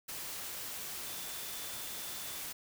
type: tone in noise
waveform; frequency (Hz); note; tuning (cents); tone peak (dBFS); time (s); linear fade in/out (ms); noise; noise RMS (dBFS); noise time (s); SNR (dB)
sine; 3520; A7; 0; -52; 1.06-2.41; 10; white; -42; 0.08-2.53; -13
effects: none